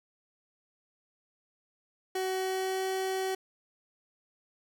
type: tone with pitch glide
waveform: 30% pulse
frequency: 375.7 to 379.4 Hz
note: F#4 to F#4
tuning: +26 to +43 cents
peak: -27 dBFS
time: 2.15-3.35 s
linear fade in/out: 5 ms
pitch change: +17 cents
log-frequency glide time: 2.27-2.88 s
effects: none